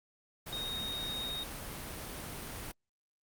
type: tone in noise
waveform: sine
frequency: 3729 Hz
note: A#7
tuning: in tune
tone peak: -36 dBFS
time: 0.52-1.44 s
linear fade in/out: 10 ms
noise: pink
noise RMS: -42 dBFS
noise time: 0.46-2.72 s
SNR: +3 dB
effects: Opus 32 kbps